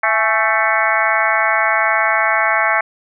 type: harmonic tone with a mistuned harmonic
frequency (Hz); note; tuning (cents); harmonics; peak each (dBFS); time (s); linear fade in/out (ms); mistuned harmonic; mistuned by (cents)
221.2; A3; +9; 3 / 4 / 5 / 6 / 7 / 8 / 9 / 10; -21 / -21 / -21 / -21 / -21 / -21 / -21 / -21; 0.03-2.81; 5; 4; -72
effects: none